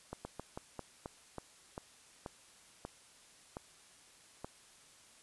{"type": "slowing click train", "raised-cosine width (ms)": 1, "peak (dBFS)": -27, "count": 12, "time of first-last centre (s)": [0.13, 4.445], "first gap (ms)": 120, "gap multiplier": 1.22, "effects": ["white hiss -61 dBFS RMS until 5.22 s", "resampled to 24000 Hz"]}